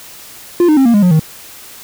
triangle tone with pitch steps, 349.2 / 305.8 / 267.7 / 234.4 / 205.3 / 179.72 / 157.36 Hz, F4 / D#4 / C4 / A#3 / G#3 / F3 / D#3, 0 / -30 / +40 / +10 / -20 / +50 / +20 cents, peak -4 dBFS, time 0.6-1.195 s, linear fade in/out 2 ms, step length 85 ms, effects white hiss -35 dBFS RMS until 1.83 s

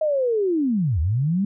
sine linear two-way sweep, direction down then up, 636 to 72.3 to 206.4 Hz, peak -18 dBFS, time 0.01-1.45 s, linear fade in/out 5 ms, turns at 1 s, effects none

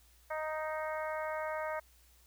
harmonic tone, 311.1 Hz, D#4, in tune, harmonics 2 / 3 / 4 / 5 / 6 / 7, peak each -37 / -41 / -43 / -45 / -47 / -48 dBFS, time 0.3-1.8 s, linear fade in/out 10 ms, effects added 60 Hz sine -63 dBFS peak until 2.26 s + white hiss -66 dBFS RMS until 2.26 s

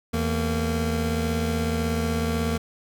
25% pulse tone pair together, 81.8 / 229.1 Hz, E2 / A#3, -13 / -30 cents, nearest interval octave + tritone, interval 1783 cents, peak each -22 dBFS, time 0.13-2.58 s, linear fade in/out 10 ms, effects none

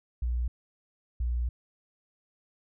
sine tone pair in turn, 60.2 / 59.99 Hz, B1 / B1, -44 / -50 cents, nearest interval unison, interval 6 cents, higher first, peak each -26 dBFS, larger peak neither, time 0.22-0.48 / 1.2-1.49 s, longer second, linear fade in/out 5 ms, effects none

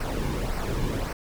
brown noise with flanger, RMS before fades -28 dBFS, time 0-1.13 s, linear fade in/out 5 ms, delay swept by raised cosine 0.28 to 1.58 ms, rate 1.8 Hz, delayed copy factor -0.55, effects none

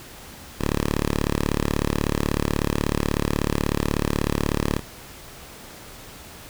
5% pulse tone, 36.32 Hz, D1, 18 cents flat, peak -10 dBFS, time 0.58-4.81 s, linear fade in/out 50 ms, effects pink hiss -42 dBFS RMS until 6.49 s

